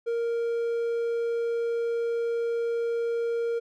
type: tone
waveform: triangle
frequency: 466.2 Hz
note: A#4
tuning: in tune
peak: -23 dBFS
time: 0.06-3.6 s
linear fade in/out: 20 ms
effects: none